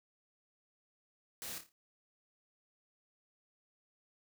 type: noise with echo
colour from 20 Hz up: white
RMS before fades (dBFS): -44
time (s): 1.42-1.58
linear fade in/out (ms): 0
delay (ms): 28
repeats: 5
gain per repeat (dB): -7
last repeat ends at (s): 1.72
effects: none